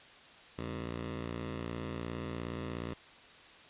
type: ring-modulated tone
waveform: 15% pulse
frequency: 116.54 Hz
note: A#2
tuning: in tune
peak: -28 dBFS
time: 0.58-2.94 s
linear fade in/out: 5 ms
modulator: 29.8 Hz
effects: white hiss -55 dBFS RMS until 3.69 s + resampled to 8000 Hz